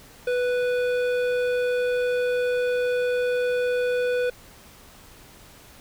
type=tone with hard clipping; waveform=sine; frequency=493.9 Hz; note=B4; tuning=in tune; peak=-23 dBFS; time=0.27-4.3 s; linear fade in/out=5 ms; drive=12 dB; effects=pink hiss -49 dBFS RMS until 5.8 s